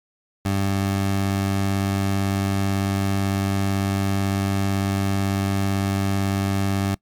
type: tone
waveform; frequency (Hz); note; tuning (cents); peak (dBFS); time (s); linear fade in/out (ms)
20% pulse; 98; G2; 0; -15; 0.45-6.95; 5
effects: noise-tail reverb RT60 0.1 s tail -22 dB re dry + MP3 96 kbps